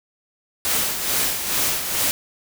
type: noise with tremolo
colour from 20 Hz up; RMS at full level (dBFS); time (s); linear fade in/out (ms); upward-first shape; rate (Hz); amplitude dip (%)
white; -20; 0.65-2.11; 0; sine; 2.3; 55
effects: none